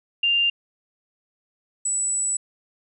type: tone pair in turn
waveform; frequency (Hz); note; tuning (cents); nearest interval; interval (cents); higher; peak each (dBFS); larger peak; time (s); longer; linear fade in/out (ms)
sine; 2794 / 7903; F7 / B8; 0 / 0; octave + tritone; 1800; second; -17 / -21; first; 0.23-0.5 / 1.85-2.37; second; 5
effects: none